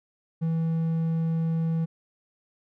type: tone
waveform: triangle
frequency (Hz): 163.3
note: E3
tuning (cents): -16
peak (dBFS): -21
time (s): 0.41-1.86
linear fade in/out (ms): 20
effects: none